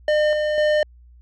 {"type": "tone with tremolo", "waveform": "square", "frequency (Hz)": 605, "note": "D#5", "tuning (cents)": -49, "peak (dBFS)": -16, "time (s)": [0.08, 0.83], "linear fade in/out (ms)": 2, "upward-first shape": "square", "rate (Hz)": 2, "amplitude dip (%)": 35, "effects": ["added 60 Hz sine -45 dBFS peak until 1.21 s", "low-pass 3000 Hz 12 dB/octave"]}